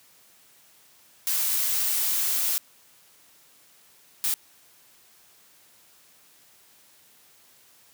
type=noise bursts at uneven times; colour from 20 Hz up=blue; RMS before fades=-25 dBFS; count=2; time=1.27-2.58 / 4.24-4.34 s; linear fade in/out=0 ms; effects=white hiss -57 dBFS RMS until 7.93 s + high-pass 80 Hz 12 dB/octave